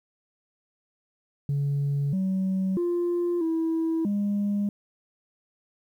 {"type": "tone with pitch steps", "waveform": "sine", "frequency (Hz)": [141.7, 189.6, 348.6, 325.9, 203.5], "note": ["C#3", "F#3", "F4", "E4", "G#3"], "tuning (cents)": [38, 43, -3, -20, -35], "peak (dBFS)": -21, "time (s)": [1.49, 4.69], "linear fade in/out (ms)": 2, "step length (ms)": 640, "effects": ["tanh soft clip ceiling -21 dBFS", "10-bit"]}